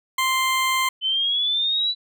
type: tone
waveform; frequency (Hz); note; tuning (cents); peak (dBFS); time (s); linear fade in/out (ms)
20% pulse; 1046.5; C6; 0; -14; 0.18-0.89; 5
type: exponential sweep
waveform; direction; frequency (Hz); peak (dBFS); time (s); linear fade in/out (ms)
sine; up; 3043 to 3976; -19; 1.01-1.95; 50
effects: none